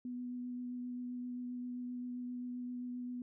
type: tone with vibrato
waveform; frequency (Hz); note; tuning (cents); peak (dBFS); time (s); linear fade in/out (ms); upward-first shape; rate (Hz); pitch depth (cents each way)
sine; 246.9; B3; 0; -39; 0.05-3.22; 2; triangle; 7.6; 13
effects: none

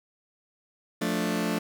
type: chord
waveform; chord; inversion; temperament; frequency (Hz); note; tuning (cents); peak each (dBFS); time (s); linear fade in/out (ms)
sawtooth; D minor; first; just; 176.2 / 220.2 / 293.7; F3 / A3 / D4; +16 / +2 / 0; -27 / -25 / -27; 1.01-1.59; 10
effects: 9-bit

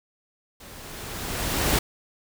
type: noise with level ramp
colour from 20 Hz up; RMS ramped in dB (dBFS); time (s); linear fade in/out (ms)
pink; -45 to -21; 0.6-1.79; 5
effects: none

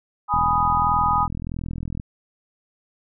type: chord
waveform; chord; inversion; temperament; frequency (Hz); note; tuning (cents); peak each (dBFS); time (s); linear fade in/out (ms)
sine; G# minor; none; equal; 830.6 / 987.8 / 1244.5; G#5 / B5 / D#6; 0 / 0 / 0; -22 / -23 / -20; 0.28-1.28; 50
type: click train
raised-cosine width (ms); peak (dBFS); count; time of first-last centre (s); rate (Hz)
5; -17; 70; 0.34-1.999; 41.6
effects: none

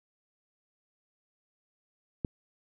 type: click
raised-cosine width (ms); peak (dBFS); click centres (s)
3; -17; 2.248
effects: none

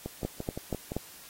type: two click trains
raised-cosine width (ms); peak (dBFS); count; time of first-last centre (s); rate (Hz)
2; -17 / -21; 4 / 6; 0.25-0.966 / 0.06-0.919; 4.19 / 5.82
effects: white hiss -50 dBFS RMS until 1.29 s + AAC 48 kbps

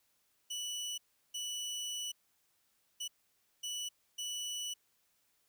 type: tone bursts at uneven times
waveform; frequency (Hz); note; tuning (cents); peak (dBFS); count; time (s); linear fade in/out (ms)
25% pulse; 2960; F#7; 0; -34; 5; 0.5-0.98 / 1.34-2.12 / 3-3.08 / 3.63-3.89 / 4.18-4.74; 10
effects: white hiss -75 dBFS RMS until 5.48 s

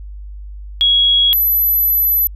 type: tone pair in turn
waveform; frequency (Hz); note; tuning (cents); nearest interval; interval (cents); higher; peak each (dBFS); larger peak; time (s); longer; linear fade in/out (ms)
sine; 3322 / 11993; G#7 / F#9; 0 / +22; octave + minor seventh; 2222; second; -9 / -11; first; 0.81-1.33 / 1.33-2.27; second; 0
effects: added 50 Hz sine -28 dBFS peak until 2.35 s

